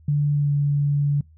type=tone with pitch glide; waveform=sine; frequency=145.9 to 143.81 Hz; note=D3 to D3; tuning=-11 to -36 cents; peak=-17 dBFS; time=0.08-1.21 s; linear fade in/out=5 ms; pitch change=-25 cents; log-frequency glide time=0.32-0.51 s; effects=noise-tail reverb RT60 0.2 s tail -26 dB re dry + added 79 Hz sine -48 dBFS peak until 1.37 s